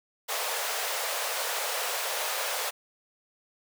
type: high-pass noise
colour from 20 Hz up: pink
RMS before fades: -31 dBFS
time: 0.28-2.71 s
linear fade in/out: 20 ms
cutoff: 480 Hz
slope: 48 dB/octave
effects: none